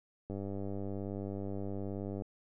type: click train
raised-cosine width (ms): 2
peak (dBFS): -27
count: 191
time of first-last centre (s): 0.3-2.221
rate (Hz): 98.9
effects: none